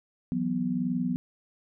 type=chord; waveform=sine; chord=E suspended second; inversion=none; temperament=equal; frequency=164.81 / 185 / 246.9 Hz; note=E3 / F#3 / B3; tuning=0 / 0 / 0 cents; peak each=-34 / -30 / -28 dBFS; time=0.32-1.16 s; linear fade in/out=0 ms; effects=none